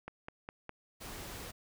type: click train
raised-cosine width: 0.5 ms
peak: -27 dBFS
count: 4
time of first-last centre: 0.08-0.693 s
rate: 4.89 Hz
type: noise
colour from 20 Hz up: pink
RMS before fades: -45 dBFS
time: 1-1.52 s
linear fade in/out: 20 ms
effects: none